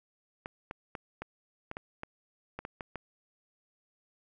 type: clicks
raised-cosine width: 0.5 ms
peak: -23 dBFS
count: 11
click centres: 0.459 / 0.711 / 0.952 / 1.22 / 1.714 / 1.769 / 2.034 / 2.59 / 2.651 / 2.808 / 2.957 s
effects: none